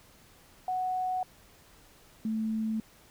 sine tone pair in turn, 740 / 220 Hz, F#5 / A3, 0 / 0 cents, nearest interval octave + major sixth, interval 2100 cents, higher first, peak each -28 dBFS, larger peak neither, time 0.68-1.23 / 2.25-2.8 s, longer neither, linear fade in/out 2 ms, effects pink hiss -58 dBFS RMS until 3.1 s

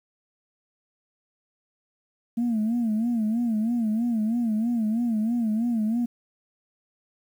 sine tone with vibrato, 226.7 Hz, A#3, 48 cents flat, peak -20 dBFS, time 2.37-6.06 s, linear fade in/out 10 ms, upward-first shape sine, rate 3.1 Hz, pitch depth 110 cents each way, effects tanh soft clip ceiling -19 dBFS + 9-bit

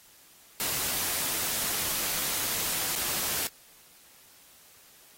white noise with dropouts, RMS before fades -30 dBFS, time 0.6-3.47 s, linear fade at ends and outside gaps 0 ms, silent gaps 2.953-2.959 s, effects white hiss -56 dBFS RMS until 5.17 s + AAC 48 kbps

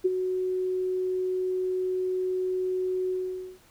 sine tone with ADSR envelope, 370 Hz, F#4, in tune, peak -17 dBFS, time 0.04-3.59 s, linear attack 16 ms, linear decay 29 ms, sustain -8 dB, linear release 490 ms, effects pink hiss -58 dBFS RMS until 3.7 s

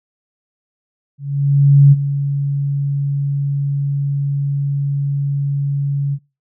sine tone with ADSR envelope, 140.8 Hz, C#3, 27 cents sharp, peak -3 dBFS, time 1.18-6.19 s, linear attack 740 ms, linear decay 32 ms, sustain -12 dB, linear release 57 ms, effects noise-tail reverb RT60 0.3 s tail -25 dB re dry

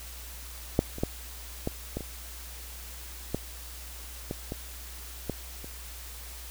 clicks, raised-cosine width 2 ms, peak -7 / -25 / -12 / -15 / -18 / -25 / -14 / -18 / -20 / -16 / -28 dBFS, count 11, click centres 0.791 / 0.984 / 1.035 / 1.674 / 1.97 / 2.007 / 3.346 / 4.311 / 4.521 / 5.297 / 5.644 s, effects added 60 Hz sine -43 dBFS peak until 6.5 s + white hiss -45 dBFS RMS until 6.5 s

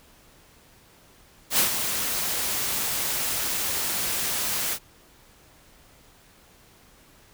white noise with ADSR envelope, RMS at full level -19 dBFS, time 1.5-4.79 s, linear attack 86 ms, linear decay 110 ms, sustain -8 dB, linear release 67 ms, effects pink hiss -55 dBFS RMS until 7.33 s

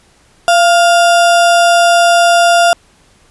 sine tone with sample-and-hold, 688 Hz, F5, 26 cents flat, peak -5 dBFS, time 0.48-2.73 s, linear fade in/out 0 ms, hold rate 2100 Hz, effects pink hiss -49 dBFS RMS until 3.3 s + resampled to 24000 Hz

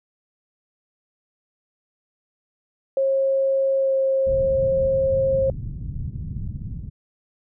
sine tone with pitch glide, 540 to 535.3 Hz, C#5 to C5, -45 to +39 cents, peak -17 dBFS, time 2.97-5.5 s, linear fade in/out 2 ms, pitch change -16 cents, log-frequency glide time 3.78-3.94 s
white low-pass noise, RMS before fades -30 dBFS, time 4.26-6.9 s, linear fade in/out 20 ms, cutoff 150 Hz, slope 24 dB/octave
effects none

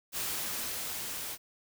white noise with level ramp, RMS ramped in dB -34 to -39 dBFS, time 0.12-1.38 s, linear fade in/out 50 ms, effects none

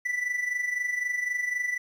triangle tone with amplitude modulation, 1975.5 Hz, B6, in tune, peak -22 dBFS, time 0.05-1.78 s, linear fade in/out 10 ms, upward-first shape sine, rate 23.9 Hz, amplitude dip 65%, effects 10-bit

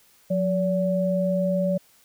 sine tone pair together, 180.48 / 573 Hz, F#3 / D5, -43 / -43 cents, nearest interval octave + minor sixth, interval 2000 cents, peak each -23 dBFS, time 0.3-1.78 s, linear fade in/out 10 ms, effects white hiss -58 dBFS RMS until 2.04 s

